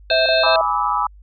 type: harmonic tone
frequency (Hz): 523.3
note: C5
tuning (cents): 0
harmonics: 1 / 3 / 5 / 7 / 8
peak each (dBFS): -26 / -22 / -23 / -23 / -22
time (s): 0.1-0.56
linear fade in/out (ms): 2
type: tone bursts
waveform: sine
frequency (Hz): 652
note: E5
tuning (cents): -19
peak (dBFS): -15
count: 3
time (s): 0.11-0.612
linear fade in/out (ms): 2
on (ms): 150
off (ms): 26
type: chord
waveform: sine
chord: E dominant seventh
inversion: first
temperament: equal with one note detuned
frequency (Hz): 830.6 / 987.8 / 1174.7 / 1292.9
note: G#5 / B5 / D6 / E6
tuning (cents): 0 / 0 / 0 / -34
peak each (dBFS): -23 / -21 / -22 / -23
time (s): 0.43-1.07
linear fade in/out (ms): 5
effects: added 50 Hz sine -41 dBFS peak until 1.22 s